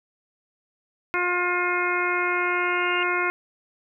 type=harmonic tone; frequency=355.6 Hz; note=F4; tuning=31 cents sharp; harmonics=1 / 2 / 3 / 4 / 5 / 6 / 7; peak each=-28 / -33 / -28 / -27 / -35 / -27 / -32 dBFS; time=1.14-3.3 s; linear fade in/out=0 ms
type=tone with exponential growth; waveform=sine; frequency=2794 Hz; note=F7; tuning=in tune; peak=-27 dBFS; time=1.97-3.03 s; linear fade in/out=1 ms; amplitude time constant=230 ms
effects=none